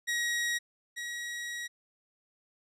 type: tone pair in turn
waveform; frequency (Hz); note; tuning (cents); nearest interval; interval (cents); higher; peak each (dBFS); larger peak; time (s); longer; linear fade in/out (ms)
sawtooth; 1899 / 1907.7; A#6 / A#6; +32 / +40; unison; 8; second; -25 / -32; first; 0.07-0.59 / 0.96-1.68; second; 20
effects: low-pass 10000 Hz 12 dB/octave